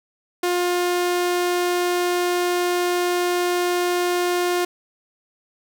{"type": "tone", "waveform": "sawtooth", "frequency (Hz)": 354.7, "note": "F4", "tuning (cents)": 27, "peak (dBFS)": -15, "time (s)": [0.43, 4.65], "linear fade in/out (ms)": 5, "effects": []}